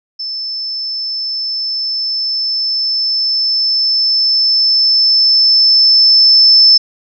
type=tone with level ramp; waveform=sine; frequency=5274 Hz; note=E8; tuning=in tune; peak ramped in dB=-19 to -3 dBFS; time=0.19-6.78 s; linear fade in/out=10 ms; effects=none